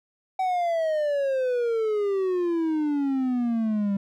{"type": "exponential sweep", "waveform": "triangle", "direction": "down", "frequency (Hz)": [762, 196], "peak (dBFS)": -20, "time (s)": [0.39, 3.97], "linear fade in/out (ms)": 5, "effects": []}